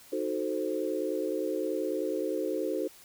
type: chord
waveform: sine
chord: D# diminished seventh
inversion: none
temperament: equal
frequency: 311.1 / 370 / 440 / 523.3 Hz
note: D#4 / F#4 / A4 / C5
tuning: 0 / 0 / 0 / 0 cents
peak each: -34 dBFS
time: 0.12-2.88 s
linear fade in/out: 10 ms
effects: white hiss -54 dBFS RMS until 3.04 s